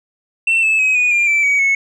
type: tone with pitch steps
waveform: sine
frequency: 2691 / 2614 / 2540 / 2468 / 2397 / 2329 / 2263 / 2198 Hz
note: E7 / E7 / D#7 / D#7 / D7 / D7 / C#7 / C#7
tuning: +35 / -15 / +35 / -15 / +35 / -15 / +35 / -15 cents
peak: -9 dBFS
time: 0.47-1.75 s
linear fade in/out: 5 ms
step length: 160 ms
effects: tanh soft clip ceiling -10 dBFS